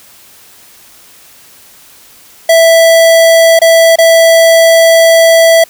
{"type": "tone with dropouts", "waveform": "square", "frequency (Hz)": 659.3, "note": "E5", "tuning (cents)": 0, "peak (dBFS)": -3, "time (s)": [2.49, 5.64], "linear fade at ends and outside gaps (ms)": 5, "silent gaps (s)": [[3.591, 3.616], [3.958, 3.985]], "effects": ["white hiss -39 dBFS RMS until 5.69 s"]}